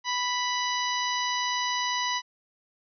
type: harmonic tone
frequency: 987.8 Hz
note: B5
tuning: in tune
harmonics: 1 / 2 / 3 / 4 / 5 / 6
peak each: -29 / -32 / -34 / -35 / -36 / -37 dBFS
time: 0.04-2.22 s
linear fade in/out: 50 ms
effects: none